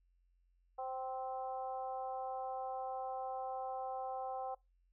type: harmonic tone with a mistuned harmonic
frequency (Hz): 261.6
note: C4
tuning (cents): 0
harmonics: 2 / 3 / 4 / 5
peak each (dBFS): -45 / -40 / -50 / -55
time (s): 0.78-4.55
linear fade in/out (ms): 10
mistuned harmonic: 3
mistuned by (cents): -18
effects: noise-tail reverb RT60 0.2 s tail -22 dB re dry + added 44 Hz sine -70 dBFS peak until 4.92 s